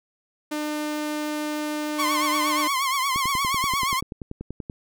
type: tone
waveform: sawtooth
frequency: 301.1 Hz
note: D4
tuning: 43 cents sharp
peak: -22 dBFS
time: 0.51-2.68 s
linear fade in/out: 10 ms
type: tone with vibrato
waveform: sawtooth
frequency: 1076 Hz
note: C6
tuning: 48 cents sharp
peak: -18 dBFS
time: 1.98-4.01 s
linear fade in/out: 20 ms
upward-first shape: triangle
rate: 8.5 Hz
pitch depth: 110 cents each way
type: click train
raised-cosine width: 3 ms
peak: -20 dBFS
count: 17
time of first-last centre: 3.16-4.698 s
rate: 10.4 Hz
effects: none